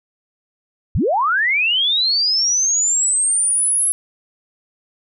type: linear sweep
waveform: sine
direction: up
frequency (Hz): 45.36 to 11000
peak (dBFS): -14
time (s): 0.95-3.92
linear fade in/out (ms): 0
effects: none